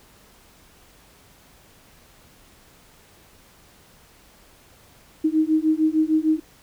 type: beating tone pair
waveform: sine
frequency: 310.3 / 316.9 Hz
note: D#4 / D#4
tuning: -5 / +32 cents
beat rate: 6.6 Hz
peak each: -20 dBFS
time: 5.24-6.4 s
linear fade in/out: 10 ms
effects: pink hiss -53 dBFS RMS until 6.62 s